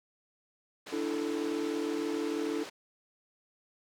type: band-pass noise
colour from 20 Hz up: pink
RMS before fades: -45 dBFS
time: 0.86-2.7 s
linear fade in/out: 10 ms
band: 330 to 6100 Hz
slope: 12 dB/octave
type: chord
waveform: triangle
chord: D suspended second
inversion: none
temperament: equal with one note detuned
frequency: 293.7 / 333.7 / 440 Hz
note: D4 / E4 / A4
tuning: 0 / +21 / 0 cents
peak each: -33 dBFS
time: 0.92-2.64 s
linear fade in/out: 10 ms
effects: none